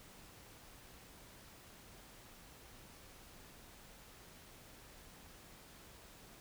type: silence
effects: pink hiss -58 dBFS RMS until 6.4 s